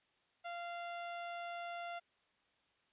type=tone; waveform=sawtooth; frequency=692 Hz; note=F5; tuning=16 cents flat; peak=-38 dBFS; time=0.44-2 s; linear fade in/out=20 ms; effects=white hiss -75 dBFS RMS until 2.92 s + resampled to 8000 Hz